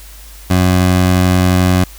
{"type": "tone", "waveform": "20% pulse", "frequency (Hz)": 91.4, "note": "F#2", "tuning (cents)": -21, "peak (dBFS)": -4, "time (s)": [0.5, 1.84], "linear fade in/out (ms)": 5, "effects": ["added 50 Hz sine -34 dBFS peak until 1.98 s", "white hiss -39 dBFS RMS until 1.98 s"]}